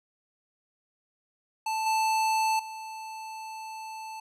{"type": "tone with level steps", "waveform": "square", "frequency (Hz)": 880, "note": "A5", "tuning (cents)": 0, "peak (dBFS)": [-28, -24, -38], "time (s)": [1.66, 4.2], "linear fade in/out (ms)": 5, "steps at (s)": [1.86, 2.59], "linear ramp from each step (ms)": 5, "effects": ["low-pass 11000 Hz 12 dB/octave"]}